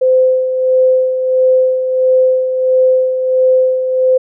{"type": "tone with tremolo", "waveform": "sine", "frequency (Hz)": 515, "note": "C5", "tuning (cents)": -28, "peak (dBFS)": -6, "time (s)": [0.01, 4.18], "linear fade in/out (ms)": 10, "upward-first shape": "sine", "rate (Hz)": 1.5, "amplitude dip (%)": 55, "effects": []}